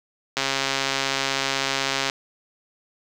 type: click train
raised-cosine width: 0.2 ms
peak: -5 dBFS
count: 236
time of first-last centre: 0.37-2.098 s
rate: 136 Hz
effects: high-pass 150 Hz 12 dB/octave + 7-bit